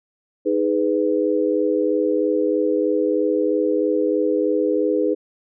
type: chord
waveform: sine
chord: G# minor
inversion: second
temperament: just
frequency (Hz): 311.5 / 415.3 / 498.4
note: D#4 / G#4 / B4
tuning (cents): +2 / 0 / +16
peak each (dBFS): -21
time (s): 0.45-5.15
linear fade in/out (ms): 20
effects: none